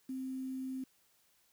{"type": "tone with quantisation", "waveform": "sine", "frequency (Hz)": 261.6, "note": "C4", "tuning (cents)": 0, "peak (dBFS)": -37, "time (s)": [0.09, 0.84], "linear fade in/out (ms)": 5, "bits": 10, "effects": ["white hiss -71 dBFS RMS until 1.52 s"]}